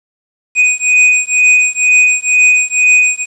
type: beating tone pair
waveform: square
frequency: 2489 / 2491.1 Hz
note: D#7 / D#7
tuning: 0 / +1 cents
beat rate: 2.1 Hz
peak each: -11 dBFS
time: 0.55-3.26 s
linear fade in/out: 50 ms
effects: resampled to 22050 Hz + 7-bit